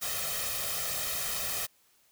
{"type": "noise with comb filter", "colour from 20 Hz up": "white", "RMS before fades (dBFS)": -33, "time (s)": [0.01, 1.67], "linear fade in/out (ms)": 20, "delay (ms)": 1.6, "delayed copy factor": 0.75, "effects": ["white hiss -66 dBFS RMS until 2.11 s"]}